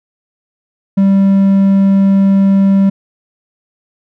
triangle tone, 195.5 Hz, G3, 4 cents flat, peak -4 dBFS, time 0.97-2.9 s, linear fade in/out 10 ms, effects none

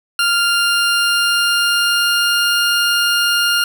20% pulse tone with pitch glide, 1396.9 to 1409.1 Hz, F6 to F6, 0 to +15 cents, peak -8 dBFS, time 0.19-3.64 s, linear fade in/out 2 ms, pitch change +15 cents, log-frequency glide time 0.35-2.6 s, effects none

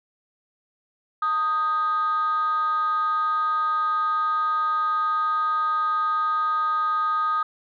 sine tone with frequency modulation, 1244.5 Hz, D#6, in tune, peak -19 dBFS, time 1.22-7.43 s, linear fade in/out 5 ms, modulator 344 Hz, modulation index 0.36, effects tanh soft clip ceiling -17 dBFS

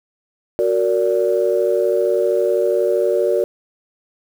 sine chord, Gb augmented, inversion none, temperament just, 370 / 462.5 / 578.1 Hz, Gb4 / Bb4 / D5, 0 / -14 / -27 cents, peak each -18 dBFS, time 0.59-3.44 s, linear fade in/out 0 ms, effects tanh soft clip ceiling -5 dBFS + 7-bit

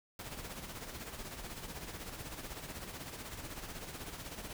pink noise with tremolo, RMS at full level -43 dBFS, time 0.19-4.53 s, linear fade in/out 2 ms, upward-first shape sine, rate 16 Hz, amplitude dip 55%, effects none

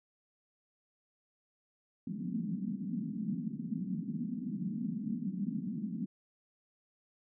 white band-pass noise, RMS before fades -37 dBFS, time 2.07-6.06 s, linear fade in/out 5 ms, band 170 to 240 Hz, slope 48 dB/octave, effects none

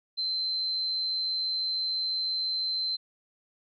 sine tone, 4093 Hz, C8, 39 cents flat, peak -27 dBFS, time 0.17-2.97 s, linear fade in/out 20 ms, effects none

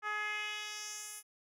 10% pulse tone with band-pass filter sweep, 421.4 Hz, G#4, 25 cents sharp, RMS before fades -40 dBFS, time 0.02-1.23 s, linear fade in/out 50 ms, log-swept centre 1300 to 11000 Hz, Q 1.9, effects none

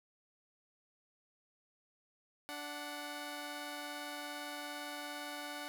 10% pulse tone pair together, 292.5 / 740 Hz, D4 / F#5, -7 / 0 cents, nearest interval octave + major third, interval 1607 cents, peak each -36 / -37 dBFS, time 2.49-5.68 s, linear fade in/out 0 ms, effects none

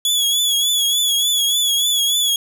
sawtooth tone with vibrato, 3386 Hz, G#7, 33 cents sharp, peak -12 dBFS, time 0.05-2.36 s, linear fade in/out 2 ms, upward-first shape triangle, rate 3.4 Hz, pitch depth 64 cents each way, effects none

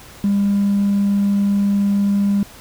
sine tone with hard clipping, 200.8 Hz, G3, 42 cents sharp, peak -14 dBFS, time 0.24-2.43 s, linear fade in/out 2 ms, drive 1 dB, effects pink hiss -41 dBFS RMS until 2.6 s

